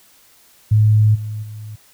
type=tone with level steps; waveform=sine; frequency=107.2 Hz; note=A2; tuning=45 cents flat; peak=-9 / -23 / -29 dBFS; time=0.71-1.76 s; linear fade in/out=10 ms; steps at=1.14 / 1.42 s; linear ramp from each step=20 ms; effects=white hiss -51 dBFS RMS until 1.93 s